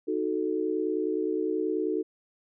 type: chord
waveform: sine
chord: D# diminished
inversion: none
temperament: equal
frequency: 311.1 / 370 / 440 Hz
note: D#4 / F#4 / A4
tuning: 0 / 0 / 0 cents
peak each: -30 dBFS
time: 0.07-2.03 s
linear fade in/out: 20 ms
effects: none